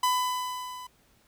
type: tone with level ramp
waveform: 45% pulse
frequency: 1001 Hz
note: B5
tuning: 23 cents sharp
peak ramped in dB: -21 to -40 dBFS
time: 0.03-0.87 s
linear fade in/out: 5 ms
effects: pink hiss -64 dBFS RMS until 1.27 s